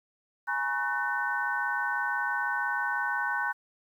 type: tone cluster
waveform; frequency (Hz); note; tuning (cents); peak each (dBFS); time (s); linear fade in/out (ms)
sine; 833 / 959 / 1095 / 1510 / 1810; G#5 / A#5 / C#6 / F#6 / A6; +5 / +49 / -22 / +35 / +48; -35 / -35 / -37 / -29 / -38; 0.47-3.53; 20
effects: 10-bit